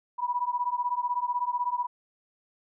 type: beating tone pair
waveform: sine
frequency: 970 / 986 Hz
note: B5 / B5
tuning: -31 / -3 cents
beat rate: 16 Hz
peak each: -29 dBFS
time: 0.18-1.87 s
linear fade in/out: 20 ms
effects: none